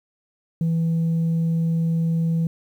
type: tone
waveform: sine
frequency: 164.81 Hz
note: E3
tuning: in tune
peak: -16 dBFS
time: 0.61-2.47 s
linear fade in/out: 2 ms
effects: tanh soft clip ceiling -17 dBFS + 9-bit